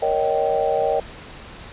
sine chord, Eb dominant seventh, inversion second, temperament just, 466.7 / 560 / 622.3 / 777.8 Hz, Bb4 / Db5 / Eb5 / G5, +2 / +18 / 0 / -14 cents, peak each -23 dBFS, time 0.02-1 s, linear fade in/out 5 ms, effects pink hiss -39 dBFS RMS until 1.72 s + resampled to 8000 Hz

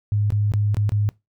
sine tone with dropouts, 103.8 Hz, G#2, in tune, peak -17 dBFS, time 0.12-1.09 s, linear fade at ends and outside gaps 0 ms, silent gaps 0.304-0.322 / 0.52-0.537 / 0.745-0.769 / 0.893-0.92 s, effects noise-tail reverb RT60 0.2 s tail -22 dB re dry

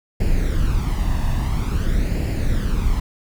brown noise with flanger, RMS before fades -19 dBFS, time 0.2-3 s, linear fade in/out 5 ms, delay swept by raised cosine 0.41 to 1.11 ms, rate 0.49 Hz, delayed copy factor +0.6, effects none

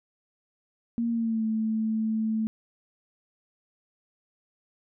sine tone with pitch glide, 233.1 to 220 Hz, A#3 to A3, 0 to 0 cents, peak -24 dBFS, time 0.98-2.47 s, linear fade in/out 0 ms, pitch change -100 cents, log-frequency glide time 1.1-1.45 s, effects none

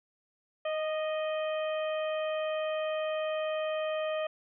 harmonic tone with a mistuned harmonic, 623 Hz, D#5, 2 cents sharp, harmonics 1 / 2 / 3 / 4 / 5, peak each -30 / -40 / -44 / -44 / -45 dBFS, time 0.65-4.27 s, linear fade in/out 5 ms, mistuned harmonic 2, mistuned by -19 cents, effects none

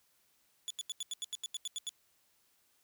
25% pulse tone bursts, 3447 Hz, A7, 36 cents flat, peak -32 dBFS, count 12, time 0.68-1.892 s, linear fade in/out 0 ms, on 24 ms, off 84 ms, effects white hiss -72 dBFS RMS until 2.83 s

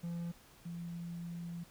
triangle / sine tone pair in turn, 170.7 / 170.7 Hz, F3 / F3, -39 / -39 cents, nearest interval unison, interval 0 cents, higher neither, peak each -35 / -40 dBFS, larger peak first, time 0.03-0.32 / 0.65-1.64 s, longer second, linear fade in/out 10 ms, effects pink hiss -61 dBFS RMS until 1.7 s

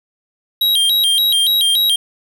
square tone with vibrato, 3503 Hz, A7, 8 cents flat, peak -12 dBFS, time 0.61-1.96 s, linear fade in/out 5 ms, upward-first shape square, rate 3.5 Hz, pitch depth 160 cents each way, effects 7-bit

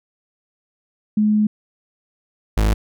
sine / 40% pulse tone pair in turn, 212 / 53 Hz, G#3 / G#1, +36 / +36 cents, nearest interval 2 octaves, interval 2400 cents, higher first, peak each -13 dBFS, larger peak neither, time 1.17-1.47 / 2.57-2.74 s, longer first, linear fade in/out 5 ms, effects none

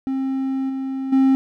triangle tone with level steps, 266.5 Hz, C4, 32 cents sharp, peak -18 / -21 / -10 dBFS, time 0.07-1.35 s, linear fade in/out 0 ms, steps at 0.69 / 1.12 s, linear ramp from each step 10 ms, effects none

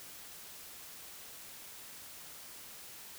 silence, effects white hiss -50 dBFS RMS until 3.18 s

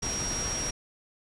sine tone in noise, 5640 Hz, F8, 16 cents sharp, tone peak -31 dBFS, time 0.02-0.71 s, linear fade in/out 10 ms, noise pink, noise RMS -34 dBFS, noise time 0.02-0.71 s, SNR 0 dB, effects resampled to 24000 Hz

